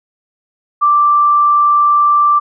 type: tone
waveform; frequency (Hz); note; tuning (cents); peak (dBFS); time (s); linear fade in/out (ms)
sine; 1174.7; D6; 0; -7; 0.81-2.4; 20
effects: none